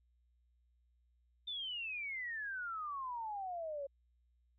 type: exponential sweep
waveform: sine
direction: down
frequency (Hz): 3600 to 544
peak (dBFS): -39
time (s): 1.47-3.87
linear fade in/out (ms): 10
effects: added 60 Hz sine -70 dBFS peak until 4.58 s